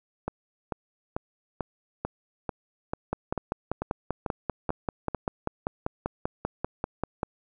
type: two click trains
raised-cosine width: 1 ms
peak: -15 / -13 dBFS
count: 12 / 22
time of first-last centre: 0.28-5.147 / 3.13-7.232 s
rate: 2.26 / 5.12 Hz
effects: none